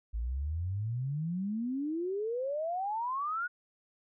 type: exponential sweep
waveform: sine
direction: up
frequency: 53.3 to 1480 Hz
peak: -31 dBFS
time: 0.13-3.48 s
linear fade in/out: 20 ms
effects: none